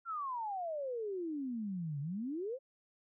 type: exponential two-way sweep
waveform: sine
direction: down then up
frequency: 1400 to 137.5 to 554 Hz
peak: -36 dBFS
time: 0.05-2.59 s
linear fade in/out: 50 ms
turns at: 2 s
effects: none